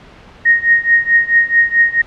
sine tone with tremolo, 1864.7 Hz, A#6, in tune, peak -4 dBFS, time 0.45-2.02 s, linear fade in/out 10 ms, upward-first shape triangle, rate 4.6 Hz, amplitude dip 95%, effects pink hiss -40 dBFS RMS until 2.06 s + low-pass 3000 Hz 12 dB/octave

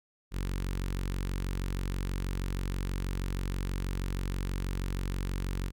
sawtooth tone with notch filter, 46.25 Hz, F#1, in tune, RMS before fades -33 dBFS, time 0.31-5.72 s, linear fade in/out 50 ms, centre 680 Hz, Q 1.1, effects none

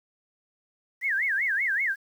sine tone with vibrato, 1855 Hz, A#6, 9 cents flat, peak -23 dBFS, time 1.01-1.96 s, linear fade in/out 50 ms, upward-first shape sine, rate 5.2 Hz, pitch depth 300 cents each way, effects 9-bit

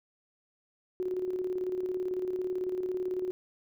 sine tone with tremolo, 367.2 Hz, F#4, 13 cents flat, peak -28 dBFS, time 1-3.31 s, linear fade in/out 0 ms, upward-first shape square, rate 18 Hz, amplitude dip 45%, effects none

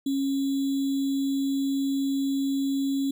sine tone with sample-and-hold, 274.1 Hz, C#4, 19 cents flat, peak -23 dBFS, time 0.06-3.11 s, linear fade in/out 5 ms, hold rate 3675 Hz, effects none

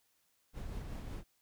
brown noise with tremolo, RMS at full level -41 dBFS, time 0.53-1.24 s, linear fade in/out 50 ms, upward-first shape sine, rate 5.4 Hz, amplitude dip 30%, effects white hiss -75 dBFS RMS until 1.41 s

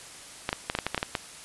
clicks, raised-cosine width 0.3 ms, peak -10 dBFS, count 10, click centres 0.491 / 0.529 / 0.699 / 0.751 / 0.788 / 0.866 / 0.946 / 0.978 / 1.029 / 1.152 s, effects white hiss -45 dBFS RMS until 1.44 s + resampled to 24000 Hz

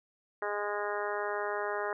harmonic tone, 206.3 Hz, G#3, 11 cents flat, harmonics 2 / 3 / 4 / 5 / 6 / 7 / 8 / 9, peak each -36 / -38 / -39 / -40 / -41 / -41 / -42 / -43 dBFS, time 0.42-1.93 s, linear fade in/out 2 ms, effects none

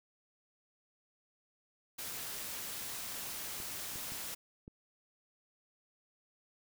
white noise, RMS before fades -42 dBFS, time 1.98-4.35 s, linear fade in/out 10 ms
clicks, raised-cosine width 3 ms, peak -36 dBFS, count 4, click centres 3.602 / 3.958 / 4.121 / 4.679 s
effects none

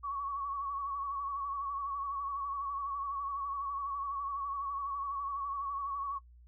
sine tone with vibrato, 1119 Hz, C#6, 16 cents sharp, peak -34 dBFS, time 0.03-6.19 s, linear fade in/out 20 ms, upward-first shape sine, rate 12 Hz, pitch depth 46 cents each way, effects noise-tail reverb RT60 0.1 s tail -19 dB re dry + added 60 Hz sine -54 dBFS peak until 6.47 s

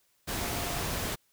sine tone in noise, 698.5 Hz, F5, in tune, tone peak -40 dBFS, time 0.41-0.83 s, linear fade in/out 20 ms, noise pink, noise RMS -33 dBFS, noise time 0.27-1.16 s, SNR -10 dB, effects white hiss -70 dBFS RMS until 1.32 s

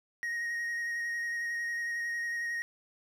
triangle tone with vibrato, 1875 Hz, A#6, 10 cents sharp, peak -30 dBFS, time 0.23-2.62 s, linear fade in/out 0 ms, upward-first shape square, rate 11 Hz, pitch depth 11 cents each way, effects none

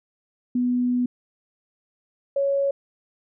sine tone pair in turn, 246.9 / 555.8 Hz, B3 / C#5, 0 / +4 cents, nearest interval octave + major second, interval 1404 cents, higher second, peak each -19 / -19 dBFS, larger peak neither, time 0.55-1.06 / 2.36-2.71 s, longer first, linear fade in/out 5 ms, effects none

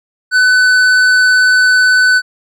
sine tone with hard clipping, 1503 Hz, F#6, 27 cents sharp, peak -8 dBFS, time 0.31-2.22 s, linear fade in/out 50 ms, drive 9 dB, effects none

